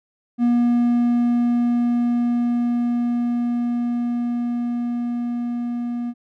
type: tone with level ramp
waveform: triangle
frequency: 239.7 Hz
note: A#3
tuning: 48 cents sharp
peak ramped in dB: -12 to -21 dBFS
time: 0.38-6.14 s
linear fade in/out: 50 ms
effects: none